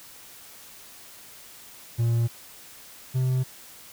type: tone pair in turn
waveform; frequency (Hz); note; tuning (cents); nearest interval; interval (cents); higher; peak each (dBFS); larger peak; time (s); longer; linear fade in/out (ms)
triangle; 116.8 / 128.91; A#2 / C3; +4 / -25; major second; 171; second; -18 / -19; first; 1.98-2.28 / 3.14-3.44; neither; 20
effects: white hiss -47 dBFS RMS until 3.92 s